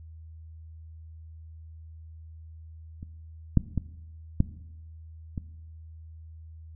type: clicks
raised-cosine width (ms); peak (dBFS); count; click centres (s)
5; -28 / -6 / -14 / -8 / -20; 5; 3.029 / 3.573 / 3.777 / 4.404 / 5.378
effects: noise-tail reverb RT60 1.0 s tail -18 dB re dry + added 80 Hz sine -43 dBFS peak until 6.75 s